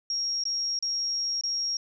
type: tone with dropouts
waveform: sine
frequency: 5588 Hz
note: F8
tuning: in tune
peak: -26 dBFS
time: 0.1-1.77 s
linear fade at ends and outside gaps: 2 ms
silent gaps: 0.438-0.453 / 0.79-0.825 / 1.411-1.436 s
effects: none